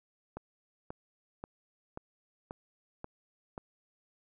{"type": "click train", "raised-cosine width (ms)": 1, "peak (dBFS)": -26, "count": 7, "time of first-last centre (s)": [0.37, 3.579], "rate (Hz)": 1.87, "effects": []}